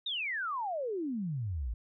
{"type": "exponential sweep", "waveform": "sine", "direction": "down", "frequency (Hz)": [3802, 51.91], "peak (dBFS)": -32, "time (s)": [0.06, 1.74], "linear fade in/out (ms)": 5, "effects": []}